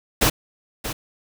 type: noise with echo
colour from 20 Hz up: pink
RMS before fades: -17 dBFS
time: 0.21-0.3 s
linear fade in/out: 10 ms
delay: 630 ms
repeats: 1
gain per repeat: -11 dB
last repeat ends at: 0.93 s
effects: none